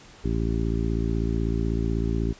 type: harmonic tone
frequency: 56.1 Hz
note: A1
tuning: 34 cents sharp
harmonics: 1 / 2 / 3 / 4 / 5 / 6 / 7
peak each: -26 / -29 / -31 / -32 / -33 / -34 / -34 dBFS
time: 0.24-2.33 s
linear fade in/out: 10 ms
effects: pink hiss -49 dBFS RMS until 2.39 s + resampled to 16000 Hz